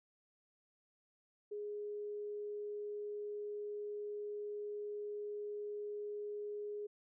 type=tone; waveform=sine; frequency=415.3 Hz; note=G#4; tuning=in tune; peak=-40 dBFS; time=1.51-6.87 s; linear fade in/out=10 ms; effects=none